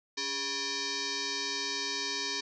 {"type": "tone with frequency modulation", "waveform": "sine", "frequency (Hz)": 282.9, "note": "C#4", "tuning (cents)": 35, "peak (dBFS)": -31, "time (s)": [0.17, 2.41], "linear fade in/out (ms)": 10, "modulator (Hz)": 690, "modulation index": 8, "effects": []}